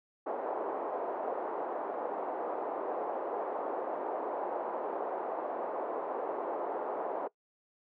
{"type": "band-pass noise", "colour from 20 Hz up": "white", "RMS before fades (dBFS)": -36, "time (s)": [0.26, 7.28], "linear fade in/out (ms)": 10, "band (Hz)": [370, 850], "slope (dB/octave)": 24, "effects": ["noise-tail reverb RT60 0.1 s tail -21 dB re dry"]}